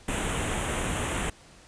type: band-stop noise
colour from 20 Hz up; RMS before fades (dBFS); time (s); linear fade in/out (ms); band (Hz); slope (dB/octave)
pink; -29; 0.08-1.3; 5; 3400 to 6800; 48
effects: pink hiss -53 dBFS RMS until 1.67 s + resampled to 22050 Hz